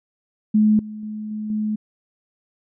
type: tone with level steps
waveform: sine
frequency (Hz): 213.7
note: G#3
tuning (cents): +50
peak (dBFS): -12 / -30 / -27 / -25 / -20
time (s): 0.54-1.76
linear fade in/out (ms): 10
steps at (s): 0.79 / 1.03 / 1.31 / 1.5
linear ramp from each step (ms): 2
effects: none